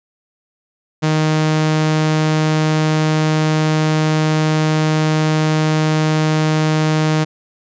sawtooth tone, 155.6 Hz, D#3, in tune, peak -9 dBFS, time 1.02-7.25 s, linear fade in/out 20 ms, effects resampled to 16000 Hz

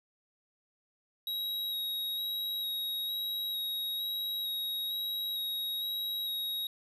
square tone with vibrato, 3815 Hz, A#7, 39 cents sharp, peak -33 dBFS, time 1.27-6.67 s, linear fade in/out 2 ms, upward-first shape square, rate 1.1 Hz, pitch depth 11 cents each way, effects none

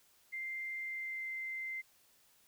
sine tone with pitch glide, 2093 to 2080 Hz, C7 to C7, 0 to -11 cents, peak -38 dBFS, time 0.32-1.82 s, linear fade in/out 20 ms, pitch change -11 cents, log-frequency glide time 0.8-1.31 s, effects white hiss -68 dBFS RMS until 2.47 s

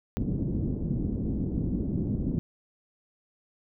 white low-pass noise, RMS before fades -29 dBFS, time 0.17-2.39 s, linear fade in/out 0 ms, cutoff 280 Hz, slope 24 dB/octave, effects none

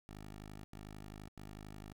10% pulse tone bursts, 51.7 Hz, G#1, 7 cents flat, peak -40 dBFS, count 3, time 0.09-1.926 s, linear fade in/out 0 ms, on 550 ms, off 93 ms, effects none

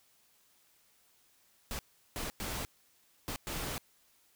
pink noise bursts at uneven times, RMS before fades -38 dBFS, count 5, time 1.71-1.79 / 2.16-2.3 / 2.4-2.65 / 3.28-3.36 / 3.47-3.78 s, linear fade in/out 0 ms, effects white hiss -68 dBFS RMS until 4.35 s

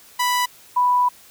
sawtooth / sine tone pair in turn, 987.8 / 987.8 Hz, B5 / B5, 0 / 0 cents, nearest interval unison, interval 0 cents, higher neither, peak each -14 dBFS, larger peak neither, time 0.19-0.46 / 0.76-1.09 s, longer second, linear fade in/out 10 ms, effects white hiss -48 dBFS RMS until 1.3 s

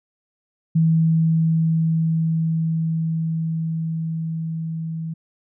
sine tone with level ramp, 162.1 Hz, E3, 29 cents flat, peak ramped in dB -13 to -25 dBFS, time 0.75-5.14 s, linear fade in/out 10 ms, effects none

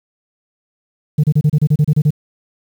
sine tone bursts, 150.1 Hz, D3, 38 cents sharp, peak -6 dBFS, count 11, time 1.18-2.107 s, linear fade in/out 10 ms, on 57 ms, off 30 ms, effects tanh soft clip ceiling -7 dBFS + 7-bit

